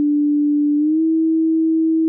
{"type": "tone with pitch glide", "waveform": "sine", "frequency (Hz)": [293.7, 322.1], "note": ["D4", "E4"], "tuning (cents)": [0, -40], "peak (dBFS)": -13, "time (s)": [0, 2.08], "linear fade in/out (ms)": 0, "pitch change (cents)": 160, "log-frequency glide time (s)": [0.77, 1.01], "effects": []}